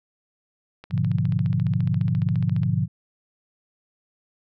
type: click train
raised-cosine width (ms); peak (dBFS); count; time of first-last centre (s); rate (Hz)
0.3; -25; 27; 0.84-2.633; 14.5
type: chord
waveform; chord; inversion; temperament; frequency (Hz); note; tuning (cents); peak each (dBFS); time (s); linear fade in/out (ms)
sine; G# diminished seventh; none; equal; 103.83 / 123.47 / 146.83 / 174.61; G#2 / B2 / D3 / F3; 0 / 0 / 0 / 0; -25; 0.9-2.88; 50
effects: none